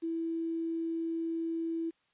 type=tone with quantisation; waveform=sine; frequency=329.6 Hz; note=E4; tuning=in tune; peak=-31 dBFS; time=0.02-1.91 s; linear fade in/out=20 ms; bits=10; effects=white hiss -73 dBFS RMS until 2.13 s + resampled to 8000 Hz

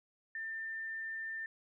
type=tone; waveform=sine; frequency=1793 Hz; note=A6; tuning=32 cents sharp; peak=-38 dBFS; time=0.35-1.46 s; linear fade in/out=2 ms; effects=none

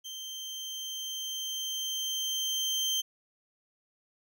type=tone with level ramp; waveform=30% pulse; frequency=3136 Hz; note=G7; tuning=in tune; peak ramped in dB=-36 to -24 dBFS; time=0.04-3.02 s; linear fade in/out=20 ms; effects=none

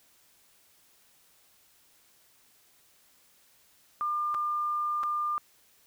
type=tone with dropouts; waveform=sine; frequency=1200 Hz; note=D6; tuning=37 cents sharp; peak=-27 dBFS; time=4.01-5.38 s; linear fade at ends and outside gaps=0 ms; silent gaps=4.343-4.347 / 5.032-5.036 s; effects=white hiss -63 dBFS RMS until 5.86 s

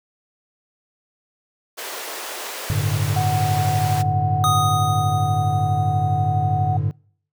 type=high-pass noise; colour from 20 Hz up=pink; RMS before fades=-31 dBFS; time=1.77-4.03 s; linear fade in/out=20 ms; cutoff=420 Hz; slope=24 dB/octave
type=chord; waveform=triangle; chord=G suspended second; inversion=none; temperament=just; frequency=98 / 110.25 / 147 Hz; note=G2 / A2 / D3; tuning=0 / +4 / +2 cents; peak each=-21 dBFS; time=2.7-6.91 s; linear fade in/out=0 ms
type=tone; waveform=sine; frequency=740 Hz; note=F#5; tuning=in tune; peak=-21 dBFS; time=3.16-6.77 s; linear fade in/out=5 ms
type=tone with exponential decay; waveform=square; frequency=1244.5 Hz; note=D#6; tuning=in tune; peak=-17 dBFS; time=4.44-6.79 s; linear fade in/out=0 ms; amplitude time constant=510 ms
effects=noise-tail reverb RT60 0.6 s tail -26 dB re dry

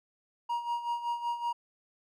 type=tone with tremolo; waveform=triangle; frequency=948 Hz; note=A#5; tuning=29 cents sharp; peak=-26 dBFS; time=0.49-1.53 s; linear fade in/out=10 ms; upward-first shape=sine; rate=5.3 Hz; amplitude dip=70%; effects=none

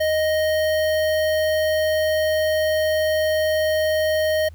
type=tone with notch filter; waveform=square; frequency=622.3 Hz; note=D#5; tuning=in tune; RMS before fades=-20 dBFS; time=0-4.49 s; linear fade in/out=10 ms; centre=7500 Hz; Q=1.2; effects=added 80 Hz sine -38 dBFS peak until 4.54 s + pink hiss -60 dBFS RMS until 4.54 s

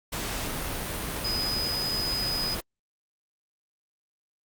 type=tone in noise; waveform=sine; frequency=4995 Hz; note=D#8; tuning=6 cents sharp; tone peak=-27 dBFS; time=1.24-2.55 s; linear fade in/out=10 ms; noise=pink; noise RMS=-32 dBFS; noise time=0.12-2.61 s; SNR=+2 dB; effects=Opus 48 kbps

